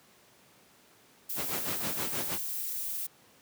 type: noise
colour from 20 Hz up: violet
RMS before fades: -35 dBFS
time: 1.29-3.07 s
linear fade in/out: 10 ms
type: noise with tremolo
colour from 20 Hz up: pink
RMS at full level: -33 dBFS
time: 1.35-2.39 s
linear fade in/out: 50 ms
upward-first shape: sine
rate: 6.3 Hz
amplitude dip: 75%
effects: pink hiss -60 dBFS RMS until 3.41 s + high-pass 150 Hz 12 dB/octave